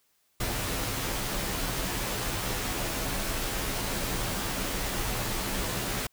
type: noise with comb filter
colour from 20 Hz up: pink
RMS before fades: -31 dBFS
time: 0.4-6.07 s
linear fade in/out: 5 ms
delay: 13 ms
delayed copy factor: -0.65
effects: white hiss -70 dBFS RMS until 6.12 s